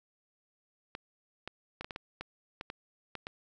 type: clicks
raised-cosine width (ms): 0.3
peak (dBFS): -23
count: 11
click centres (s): 0.951 / 1.476 / 1.81 / 1.845 / 1.908 / 1.961 / 2.21 / 2.611 / 2.701 / 3.153 / 3.269
effects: none